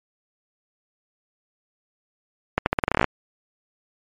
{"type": "accelerating click train", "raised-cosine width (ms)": 0.5, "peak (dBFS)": -3, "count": 13, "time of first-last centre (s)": [2.58, 3.043], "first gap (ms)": 81, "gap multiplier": 0.85, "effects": ["MP3 64 kbps"]}